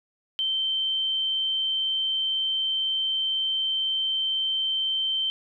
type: tone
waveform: sine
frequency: 3111 Hz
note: G7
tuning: 14 cents flat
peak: -23 dBFS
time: 0.39-5.3 s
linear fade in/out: 0 ms
effects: none